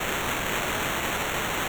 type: noise with sample-and-hold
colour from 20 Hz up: white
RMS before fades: -28 dBFS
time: 0-1.68 s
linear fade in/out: 5 ms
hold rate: 4900 Hz
effects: none